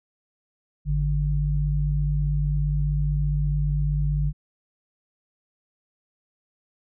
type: tone pair together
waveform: sine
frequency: 52.04 / 147.2 Hz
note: G#1 / D3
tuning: +4 / +4 cents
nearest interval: octave + tritone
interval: 1800 cents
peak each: -23 dBFS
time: 0.85-4.33 s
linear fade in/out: 50 ms
effects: none